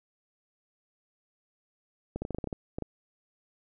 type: clicks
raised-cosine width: 2 ms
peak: -20 dBFS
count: 11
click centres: 2.16 / 2.22 / 2.251 / 2.307 / 2.347 / 2.385 / 2.442 / 2.473 / 2.528 / 2.785 / 2.823 s
effects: none